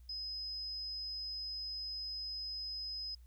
sine tone, 5060 Hz, D#8, 28 cents sharp, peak -39 dBFS, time 0.09-3.15 s, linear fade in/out 5 ms, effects added 60 Hz sine -54 dBFS peak until 3.26 s + white hiss -75 dBFS RMS until 3.26 s

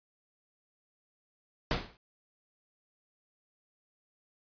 pink noise with exponential decay, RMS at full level -26 dBFS, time 1.71-1.97 s, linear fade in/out 1 ms, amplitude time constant 56 ms, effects resampled to 11025 Hz

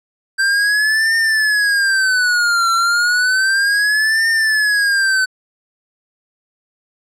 square tone with vibrato, 1568 Hz, G6, in tune, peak -13 dBFS, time 0.38-5.26 s, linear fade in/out 20 ms, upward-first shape triangle, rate 0.32 Hz, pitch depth 260 cents each way, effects low-pass 9000 Hz 12 dB/octave

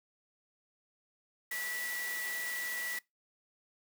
sine tone in noise, 1952 Hz, B6, 21 cents flat, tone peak -36 dBFS, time 1.51-2.99 s, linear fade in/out 5 ms, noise white, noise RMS -42 dBFS, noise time 1.51-2.99 s, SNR +3 dB, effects noise-tail reverb RT60 0.2 s tail -23 dB re dry + high-pass 300 Hz 12 dB/octave

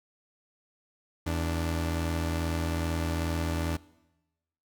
sawtooth tone pair together, 82.42 / 293.7 Hz, E2 / D4, 0 / 0 cents, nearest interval octave + minor seventh, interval 2200 cents, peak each -25 / -30 dBFS, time 1.26-3.77 s, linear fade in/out 10 ms, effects noise-tail reverb RT60 1.0 s tail -21 dB re dry

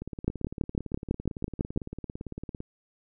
two click trains, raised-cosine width 3 ms, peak -12 / -23 dBFS, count 10 / 47, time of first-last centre 0.28-1.775 / 0.02-2.604 s, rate 6.02 / 17.8 Hz, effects none

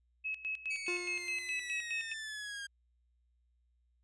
sine tone with tremolo, 2575 Hz, E7, 41 cents flat, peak -34 dBFS, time 0.24-2.14 s, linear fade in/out 20 ms, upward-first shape square, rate 4.8 Hz, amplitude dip 80%
sawtooth linear sweep, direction down, 2285 to 1600 Hz, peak -37 dBFS, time 0.7-2.67 s, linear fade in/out 10 ms
45% pulse tone with exponential decay, 353.4 Hz, F4, 21 cents sharp, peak -36 dBFS, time 0.88-1.8 s, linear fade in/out 1 ms, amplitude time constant 200 ms
effects added 60 Hz sine -70 dBFS peak until 4.03 s + resampled to 22050 Hz

